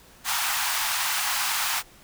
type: high-pass noise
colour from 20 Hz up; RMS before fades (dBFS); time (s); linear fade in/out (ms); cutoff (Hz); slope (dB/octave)
pink; -26; 0.24-1.83; 50; 800; 48
effects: pink hiss -52 dBFS RMS until 2.03 s